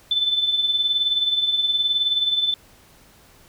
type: tone with tremolo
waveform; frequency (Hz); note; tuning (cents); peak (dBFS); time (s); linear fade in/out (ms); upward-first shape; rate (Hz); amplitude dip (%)
sine; 3520; A7; 0; -15; 0.11-2.54; 2; triangle; 19; 65
effects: pink hiss -52 dBFS RMS until 3.48 s